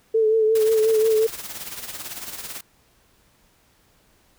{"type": "tone with vibrato", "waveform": "sine", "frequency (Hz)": 440, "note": "A4", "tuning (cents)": 0, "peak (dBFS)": -15, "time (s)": [0.14, 1.27], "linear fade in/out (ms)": 10, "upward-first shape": "triangle", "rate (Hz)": 5.6, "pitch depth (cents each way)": 43}
{"type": "noise with tremolo", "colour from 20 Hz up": "white", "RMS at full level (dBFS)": -32, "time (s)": [0.55, 2.61], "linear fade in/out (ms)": 5, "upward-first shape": "sine", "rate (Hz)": 18, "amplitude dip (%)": 60}
{"effects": ["pink hiss -60 dBFS RMS until 4.38 s"]}